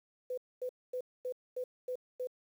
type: tone bursts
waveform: sine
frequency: 503 Hz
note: B4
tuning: 32 cents sharp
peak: -34 dBFS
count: 7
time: 0.3-2.272 s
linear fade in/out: 5 ms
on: 76 ms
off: 240 ms
effects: 10-bit